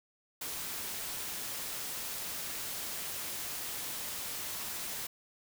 white noise, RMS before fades -39 dBFS, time 0.41-5.07 s, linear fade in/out 5 ms, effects none

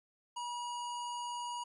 harmonic tone with a mistuned harmonic, 963 Hz, B5, 44 cents flat, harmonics 1 / 3 / 5 / 7 / 9 / 10, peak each -38 / -47 / -54 / -51 / -62 / -58 dBFS, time 0.36-1.64 s, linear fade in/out 10 ms, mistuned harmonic 5, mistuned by -54 cents, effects 13-bit

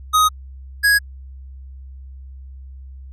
square tone pair in turn, 1254 / 1659.4 Hz, D#6 / G#6, +13 / -2 cents, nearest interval perfect fourth, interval 485 cents, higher second, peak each -12 dBFS, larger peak neither, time 0.13-0.29 / 0.83-0.99 s, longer neither, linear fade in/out 20 ms, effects added 66 Hz sine -34 dBFS peak until 3.12 s + resampled to 32000 Hz

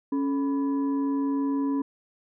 sine tone with frequency modulation, 277.2 Hz, C#4, in tune, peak -23 dBFS, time 0.12-1.82 s, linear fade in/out 5 ms, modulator 714 Hz, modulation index 0.41, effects none

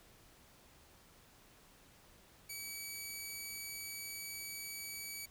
10% pulse tone, 2280 Hz, C#7, 48 cents sharp, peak -34 dBFS, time 2.49-5.26 s, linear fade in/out 10 ms, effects pink hiss -63 dBFS RMS until 5.3 s

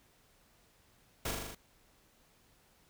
pink noise with echo, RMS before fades -36 dBFS, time 1.25-1.31 s, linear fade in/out 5 ms, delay 40 ms, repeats 6, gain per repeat -2 dB, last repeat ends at 1.55 s, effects pink hiss -67 dBFS RMS until 2.89 s

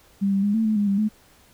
sine tone with pitch steps, 197.8 / 196 / 204.4 / 223.2 / 216.3 / 205.1 / 197.8 / 214.2 Hz, G3 / G3 / G#3 / A3 / A3 / G#3 / G3 / A3, +16 / 0 / -27 / +25 / -29 / -21 / +16 / -46 cents, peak -18 dBFS, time 0.21-1.09 s, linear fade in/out 20 ms, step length 110 ms, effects pink hiss -55 dBFS RMS until 1.53 s

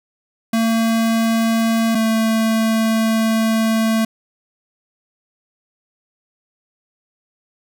square tone pair in turn, 226.4 / 222.8 Hz, A3 / A3, +50 / +22 cents, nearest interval unison, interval 28 cents, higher first, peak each -15 dBFS, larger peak neither, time 0.53-1.95 / 1.95-4.05 s, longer second, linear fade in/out 5 ms, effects none

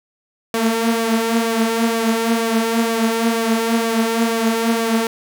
sawtooth tone with flanger, 227.6 Hz, A#3, 41 cents flat, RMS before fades -18 dBFS, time 0.54-5.07 s, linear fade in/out 2 ms, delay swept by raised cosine 1.7 to 6.7 ms, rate 2.1 Hz, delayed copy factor +0.55, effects 7-bit

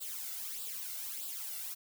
blue noise with flanger, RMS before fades -41 dBFS, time 0-1.75 s, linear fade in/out 20 ms, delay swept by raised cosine 0.24 to 1.44 ms, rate 1.6 Hz, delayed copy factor +0.65, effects none

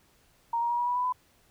sine tone with pitch steps, 932.3 / 943.7 / 955.2 / 966.9 / 978.7 / 990.6 / 1002.7 Hz, A#5 / A#5 / A#5 / B5 / B5 / B5 / B5, 0 / +21 / +42 / -37 / -16 / +5 / +26 cents, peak -25 dBFS, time 0.53-1.125 s, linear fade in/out 5 ms, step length 85 ms, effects pink hiss -64 dBFS RMS until 1.5 s

